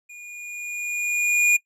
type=tone with level ramp; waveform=square; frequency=2436 Hz; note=D#7; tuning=37 cents flat; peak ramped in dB=-40 to -14 dBFS; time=0.09-1.57 s; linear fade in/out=10 ms; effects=noise-tail reverb RT60 0.1 s tail -20 dB re dry + low-pass 11000 Hz 12 dB/octave